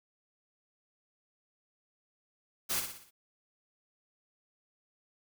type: noise with echo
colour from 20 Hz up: white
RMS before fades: -32 dBFS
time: 2.69-2.81 s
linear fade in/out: 20 ms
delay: 60 ms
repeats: 5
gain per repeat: -6 dB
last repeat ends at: 3.11 s
effects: none